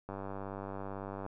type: click train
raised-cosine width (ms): 1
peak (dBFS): -27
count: 116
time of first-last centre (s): 0.09-1.263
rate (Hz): 98
effects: none